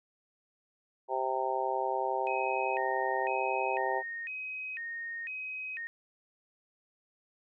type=harmonic tone; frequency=130.81 Hz; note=C3; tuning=in tune; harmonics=3 / 4 / 5 / 6 / 7; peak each=-36 / -36 / -37 / -34 / -34 dBFS; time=1.08-4.03 s; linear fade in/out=50 ms
type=tone with vibrato; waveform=sine; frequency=2163 Hz; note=C#7; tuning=43 cents flat; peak=-36 dBFS; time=2.27-5.87 s; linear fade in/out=0 ms; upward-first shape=square; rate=1 Hz; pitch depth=270 cents each way
effects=none